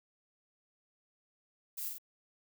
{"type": "noise with echo", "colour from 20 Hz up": "violet", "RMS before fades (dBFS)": -40, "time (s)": [1.77, 1.89], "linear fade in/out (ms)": 10, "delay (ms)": 47, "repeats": 2, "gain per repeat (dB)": -3, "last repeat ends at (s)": 1.984, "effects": []}